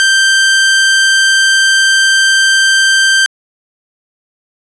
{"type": "tone", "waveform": "sawtooth", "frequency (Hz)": 1568, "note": "G6", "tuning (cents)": 0, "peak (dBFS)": -3, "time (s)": [0, 3.26], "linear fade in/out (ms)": 0, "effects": ["resampled to 22050 Hz"]}